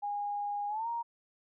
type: tone with pitch glide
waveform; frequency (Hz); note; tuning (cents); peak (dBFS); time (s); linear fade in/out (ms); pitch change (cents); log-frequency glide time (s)
sine; 819 to 935.4; G#5 to A#5; -24 to +6; -32; 0.02-1.03; 20; +230; 0.68-0.88
effects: none